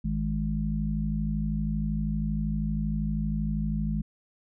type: harmonic tone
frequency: 52.7 Hz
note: G#1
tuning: 26 cents sharp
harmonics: 1 / 3 / 4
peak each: -30 / -30 / -30 dBFS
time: 0.04-4.02 s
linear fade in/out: 10 ms
effects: none